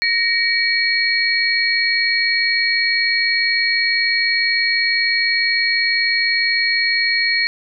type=tone cluster; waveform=sine; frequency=1871 / 2278 / 4307 Hz; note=A#6 / C#7 / C8; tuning=+6 / +47 / +49 cents; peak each=-19 dBFS; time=0.02-7.47 s; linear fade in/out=0 ms; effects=none